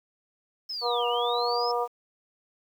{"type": "linear two-way sweep", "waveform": "sine", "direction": "down then up", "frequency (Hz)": [5320, 2756, 5320], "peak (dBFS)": -31, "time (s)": [0.69, 1.72], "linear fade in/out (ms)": 10, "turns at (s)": 1.07}
{"type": "harmonic tone", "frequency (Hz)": 240.3, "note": "B3", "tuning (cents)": -47, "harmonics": [2, 3, 4, 5], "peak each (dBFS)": [-28, -30, -31, -32], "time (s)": [0.81, 1.88], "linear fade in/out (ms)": 50}
{"effects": ["9-bit"]}